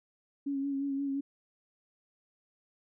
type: tone with vibrato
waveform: sine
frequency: 277.2 Hz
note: C#4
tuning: in tune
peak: -30 dBFS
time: 0.46-1.21 s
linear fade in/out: 10 ms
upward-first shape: sine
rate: 5.7 Hz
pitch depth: 30 cents each way
effects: none

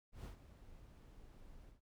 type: noise with ADSR envelope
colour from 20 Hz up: brown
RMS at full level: -45 dBFS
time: 0.12-1.81 s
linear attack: 130 ms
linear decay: 110 ms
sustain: -13 dB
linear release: 140 ms
effects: none

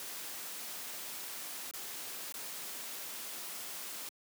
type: noise with dropouts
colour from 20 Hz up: white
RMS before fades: -43 dBFS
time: 0-4.09 s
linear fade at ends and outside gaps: 1 ms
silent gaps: 1.711-1.737 / 2.324-2.341 s
effects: high-pass 200 Hz 12 dB/octave

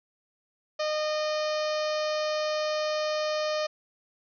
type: harmonic tone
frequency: 612 Hz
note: D#5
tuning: 29 cents flat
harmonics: 1 / 2 / 3 / 4 / 5 / 6 / 7 / 8 / 9 / 10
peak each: -27 / -35 / -40 / -41 / -42 / -45 / -41 / -42 / -44 / -48 dBFS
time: 0.79-3.67 s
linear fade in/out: 10 ms
effects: none

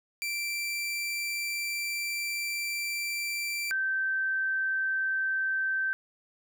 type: tone pair in turn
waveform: sawtooth / sine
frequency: 2347 / 1552.4 Hz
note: D7 / G6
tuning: -2 / -17 cents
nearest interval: perfect fifth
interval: 715 cents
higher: first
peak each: -27 / -26 dBFS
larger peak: second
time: 0.22-3.71 / 3.71-5.93 s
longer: first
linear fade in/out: 0 ms
effects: none

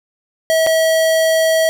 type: tone with dropouts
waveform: square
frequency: 645 Hz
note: E5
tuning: 38 cents flat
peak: -12 dBFS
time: 0.5-1.69 s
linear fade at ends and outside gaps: 0 ms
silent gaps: 0.665-0.67 s
effects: none

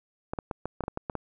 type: clicks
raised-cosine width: 1 ms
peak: -17 dBFS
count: 10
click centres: 0.335 / 0.388 / 0.512 / 0.656 / 0.807 / 0.838 / 0.881 / 0.974 / 1.098 / 1.153 s
effects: none

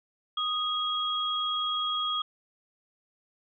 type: tone pair together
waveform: sine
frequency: 1244 / 3295 Hz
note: D#6 / G#7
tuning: -1 / -14 cents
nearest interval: octave + perfect fourth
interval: 1687 cents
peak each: -30 / -29 dBFS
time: 0.37-2.22 s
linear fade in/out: 5 ms
effects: none

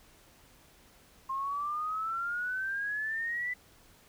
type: exponential sweep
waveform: sine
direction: up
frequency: 1059 to 2000 Hz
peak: -31 dBFS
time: 1.29-3.54 s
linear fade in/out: 10 ms
effects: pink hiss -60 dBFS RMS until 4.08 s

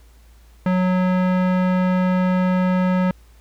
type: tone with low-pass filter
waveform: square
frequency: 183.6 Hz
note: F#3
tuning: 13 cents flat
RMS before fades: -18 dBFS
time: 0.66-3.11 s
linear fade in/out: 2 ms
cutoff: 1800 Hz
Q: 0.96
effects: added 57 Hz sine -46 dBFS peak until 3.4 s + pink hiss -57 dBFS RMS until 3.4 s

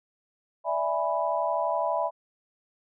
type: chord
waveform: sine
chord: E dominant seventh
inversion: third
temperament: equal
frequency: 587.3 / 659.3 / 830.6 / 987.8 Hz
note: D5 / E5 / G#5 / B5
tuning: 0 / 0 / 0 / 0 cents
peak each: -31 / -28 / -32 / -29 dBFS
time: 0.64-2.11 s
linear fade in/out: 50 ms
effects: none

